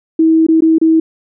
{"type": "tone with dropouts", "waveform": "sine", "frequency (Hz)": 322.2, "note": "E4", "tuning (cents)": -39, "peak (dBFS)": -6, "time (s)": [0.19, 1], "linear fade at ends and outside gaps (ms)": 5, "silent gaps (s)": [[0.467, 0.485], [0.607, 0.621], [0.784, 0.814]], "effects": []}